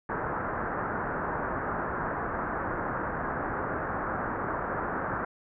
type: low-pass noise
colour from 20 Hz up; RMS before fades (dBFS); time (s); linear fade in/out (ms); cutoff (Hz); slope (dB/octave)
white; -32; 0.09-5.25; 5; 1600; 48
effects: none